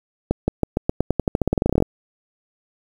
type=accelerating click train; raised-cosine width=2 ms; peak=-4 dBFS; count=22; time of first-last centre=0.31-1.824 s; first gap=170 ms; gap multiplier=0.9; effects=7-bit